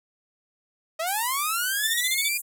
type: linear sweep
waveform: sawtooth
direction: up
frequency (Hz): 622.3 to 2432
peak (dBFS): -22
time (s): 0.99-2.38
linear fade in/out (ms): 10
type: band-pass noise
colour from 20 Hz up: white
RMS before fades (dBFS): -32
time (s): 1.06-2.42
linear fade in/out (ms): 20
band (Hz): 7000 to 15000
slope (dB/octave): 96
type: tone bursts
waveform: sawtooth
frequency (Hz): 3525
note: A7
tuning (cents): +2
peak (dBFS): -21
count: 7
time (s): 1.83-2.287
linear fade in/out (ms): 10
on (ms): 43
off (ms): 26
effects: none